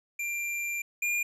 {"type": "tone pair in turn", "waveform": "square", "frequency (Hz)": [2375, 2411], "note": ["D7", "D7"], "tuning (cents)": [19, 45], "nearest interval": "unison", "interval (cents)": 26, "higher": "second", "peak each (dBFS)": [-31, -27], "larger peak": "second", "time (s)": [[0.19, 0.82], [1.02, 1.23]], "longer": "first", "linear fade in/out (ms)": 5, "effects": ["resampled to 32000 Hz"]}